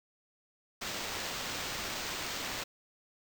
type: noise with sample-and-hold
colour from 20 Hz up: violet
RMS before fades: -38 dBFS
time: 0.81-2.64 s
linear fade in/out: 10 ms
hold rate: 11025 Hz
effects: none